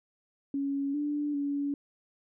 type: tone with pitch steps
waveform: sine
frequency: 278.4 / 293.3 / 284.2 Hz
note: C#4 / D4 / C#4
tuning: +8 / -2 / +43 cents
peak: -28 dBFS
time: 0.54-1.74 s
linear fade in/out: 2 ms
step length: 400 ms
effects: none